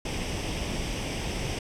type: noise with comb filter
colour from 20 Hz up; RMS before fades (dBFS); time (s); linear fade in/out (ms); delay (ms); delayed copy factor
pink; -31; 0.05-1.59; 5; 0.36; +0.6
effects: low-pass 7000 Hz 12 dB/octave